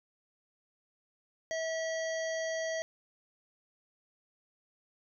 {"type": "harmonic tone with a mistuned harmonic", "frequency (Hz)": 647, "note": "E5", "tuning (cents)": -32, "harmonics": [1, 3, 5, 7, 9, 10], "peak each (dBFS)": [-33, -39, -48, -49, -47, -49], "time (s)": [1.51, 2.82], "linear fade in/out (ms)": 0, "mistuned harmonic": 7, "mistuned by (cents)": 23, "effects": []}